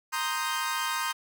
sawtooth chord, C minor seventh, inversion third, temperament equal, 932.3 / 1046.5 / 1244.5 / 1568 Hz, Bb5 / C6 / Eb6 / G6, 0 / 0 / 0 / 0 cents, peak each -30 dBFS, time 0.12-1.13 s, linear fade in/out 20 ms, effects none

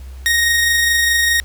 sawtooth tone with amplitude modulation, 1866 Hz, A#6, 1 cent sharp, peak -8 dBFS, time 0.26-1.4 s, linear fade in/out 0 ms, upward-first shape sine, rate 24.8 Hz, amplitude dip 25%, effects added 65 Hz sine -30 dBFS peak until 1.44 s + pink hiss -48 dBFS RMS until 1.44 s

